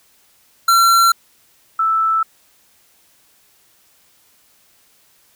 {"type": "tone pair in turn", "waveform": ["square", "sine"], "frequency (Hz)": [1360, 1319], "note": ["F6", "E6"], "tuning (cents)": [-46, 1], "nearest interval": "minor second", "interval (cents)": 53, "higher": "first", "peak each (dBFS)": [-10, -13], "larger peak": "first", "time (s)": [[0.68, 1.12], [1.79, 2.23]], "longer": "neither", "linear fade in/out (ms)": 5, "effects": ["white hiss -55 dBFS RMS until 5.35 s"]}